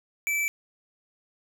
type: tone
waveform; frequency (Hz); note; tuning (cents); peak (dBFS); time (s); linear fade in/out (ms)
square; 2318; D7; -23; -25; 0.27-0.48; 0
effects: none